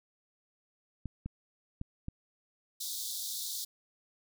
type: clicks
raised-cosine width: 5 ms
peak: -25 dBFS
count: 4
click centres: 1.057 / 1.26 / 1.814 / 2.084 s
type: high-pass noise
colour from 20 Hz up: pink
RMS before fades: -38 dBFS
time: 2.8-3.65 s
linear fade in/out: 10 ms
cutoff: 3500 Hz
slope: 96 dB/octave
effects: none